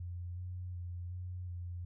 sine tone with pitch steps, 88 / 90.1 / 88 / 90 / 88 Hz, F2 / F#2 / F2 / F#2 / F2, +14 / -45 / +14 / -47 / +14 cents, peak -39 dBFS, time 0-1.85 s, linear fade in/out 5 ms, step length 370 ms, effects none

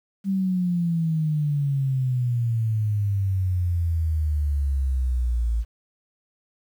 sine exponential sweep, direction down, 197 to 55.3 Hz, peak -20 dBFS, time 0.24-5.65 s, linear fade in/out 50 ms, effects 9-bit

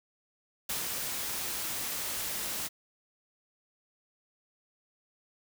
white noise with ADSR envelope, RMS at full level -33 dBFS, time 0.69-2.69 s, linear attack 6 ms, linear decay 130 ms, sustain -2 dB, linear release 27 ms, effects none

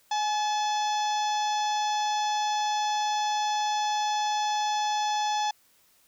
harmonic tone with a mistuned harmonic, 862 Hz, A5, 36 cents flat, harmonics 1 / 2 / 3 / 4 / 5 / 6 / 7 / 8, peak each -25 / -39 / -42 / -36 / -43 / -40 / -40 / -48 dBFS, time 0.11-5.51 s, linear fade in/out 5 ms, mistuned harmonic 1, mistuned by -43 cents, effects white hiss -63 dBFS RMS until 6.07 s

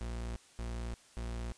40% pulse tone bursts, 58.27 Hz, A#1, in tune, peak -36 dBFS, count 3, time 0.01-1.52 s, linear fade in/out 0 ms, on 350 ms, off 230 ms, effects white hiss -61 dBFS RMS until 1.57 s + resampled to 22050 Hz

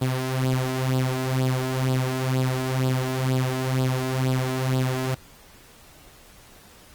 sawtooth tone with flanger, 129.7 Hz, C3, 15 cents flat, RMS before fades -24 dBFS, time 0.01-5.15 s, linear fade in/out 10 ms, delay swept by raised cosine 0.23 to 3.03 ms, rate 2.1 Hz, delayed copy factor +0.65, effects pink hiss -50 dBFS RMS until 6.94 s + Opus 24 kbps

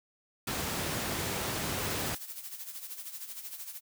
pink noise, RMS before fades -33 dBFS, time 0.47-2.15 s, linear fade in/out 5 ms
blue noise with tremolo, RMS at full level -40 dBFS, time 1.75-3.81 s, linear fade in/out 50 ms, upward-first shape sine, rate 13 Hz, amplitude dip 65%
effects high-pass 80 Hz 12 dB/octave

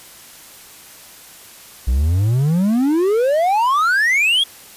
triangle exponential sweep, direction up, 58.27 to 3386 Hz, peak -11 dBFS, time 1.87-4.44 s, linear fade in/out 10 ms, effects white hiss -41 dBFS RMS until 4.76 s + resampled to 32000 Hz

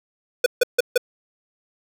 square tone bursts, 493.9 Hz, B4, in tune, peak -13 dBFS, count 4, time 0.44-0.978 s, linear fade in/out 5 ms, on 22 ms, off 150 ms, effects none

